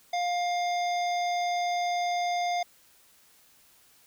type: harmonic tone with a mistuned harmonic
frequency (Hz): 705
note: F5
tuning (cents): +16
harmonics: 1 / 3 / 5 / 7 / 9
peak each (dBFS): -26 / -36 / -40 / -43 / -45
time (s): 0.13-2.63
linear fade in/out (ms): 5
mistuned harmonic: 5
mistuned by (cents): +18
effects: white hiss -60 dBFS RMS until 4.06 s